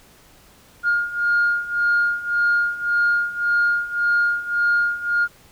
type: beating tone pair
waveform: sine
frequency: 1417 / 1418.8 Hz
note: F6 / F6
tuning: +25 / +27 cents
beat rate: 1.8 Hz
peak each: -21 / -18 dBFS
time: 0.83-5.28 s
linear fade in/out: 50 ms
effects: tanh soft clip ceiling -11 dBFS + pink hiss -51 dBFS RMS until 5.51 s